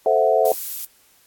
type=chord; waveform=sine; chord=F# half-diminished seventh; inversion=first; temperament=equal; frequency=440 / 523.3 / 659.3 / 740 Hz; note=A4 / C5 / E5 / F#5; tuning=0 / 0 / 0 / 0 cents; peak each=-20 / -20 / -18 / -21 dBFS; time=0.06-0.52 s; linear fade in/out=2 ms
type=noise; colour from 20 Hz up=violet; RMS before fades=-28 dBFS; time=0.45-0.85 s; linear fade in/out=2 ms
effects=white hiss -56 dBFS RMS until 1.26 s + AAC 64 kbps